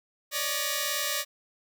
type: tone cluster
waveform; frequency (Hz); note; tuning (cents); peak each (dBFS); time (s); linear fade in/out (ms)
5% pulse; 565 / 603 / 1898; C#5 / D5 / A#6; +33 / +46 / +31; -21; 0.31-1.25; 50
effects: none

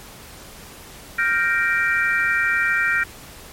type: chord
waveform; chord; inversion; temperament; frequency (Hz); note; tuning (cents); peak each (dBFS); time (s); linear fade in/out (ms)
sine; G minor seventh; third; equal; 1396.9 / 1568 / 1864.7 / 2349; F6 / G6 / Bb6 / D7; 0 / 0 / 0 / 0; -22 / -23 / -21 / -24; 1.18-3.04; 10
effects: pink hiss -41 dBFS RMS until 3.52 s + MP3 64 kbps

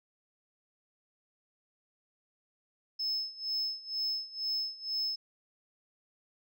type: tone with tremolo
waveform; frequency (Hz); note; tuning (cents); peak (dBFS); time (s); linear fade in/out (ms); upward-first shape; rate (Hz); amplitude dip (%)
sine; 5210; E8; -21; -27; 2.99-5.16; 10; sine; 2.1; 90
effects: tanh soft clip ceiling -28 dBFS

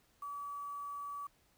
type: tone with quantisation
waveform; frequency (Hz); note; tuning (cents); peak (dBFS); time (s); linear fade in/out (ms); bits
sine; 1145; D6; -44; -40; 0.22-1.27; 5; 10
effects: pink hiss -71 dBFS RMS until 1.57 s

